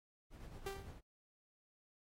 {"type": "noise with tremolo", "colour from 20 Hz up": "brown", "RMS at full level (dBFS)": -49, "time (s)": [0.3, 1.01], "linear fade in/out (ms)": 50, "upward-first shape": "triangle", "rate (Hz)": 8.9, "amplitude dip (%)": 55}
{"type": "tone with exponential decay", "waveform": "sawtooth", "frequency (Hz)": 392, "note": "G4", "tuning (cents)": 0, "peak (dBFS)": -35, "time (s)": [0.66, 1], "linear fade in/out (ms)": 5, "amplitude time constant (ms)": 72}
{"effects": ["AAC 48 kbps"]}